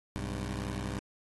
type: tone pair together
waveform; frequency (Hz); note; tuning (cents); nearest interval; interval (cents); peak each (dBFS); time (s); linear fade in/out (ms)
15% pulse; 63.14 / 100.3; B1 / G2; +39 / +40; minor sixth; 801; -30 / -31; 0.16-0.99; 0
effects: AAC 32 kbps